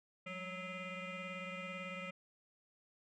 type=tone with frequency modulation; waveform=sine; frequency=1300 Hz; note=E6; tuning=24 cents flat; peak=-40 dBFS; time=0.26-2.11 s; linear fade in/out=10 ms; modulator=374 Hz; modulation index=3.7; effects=tanh soft clip ceiling -40 dBFS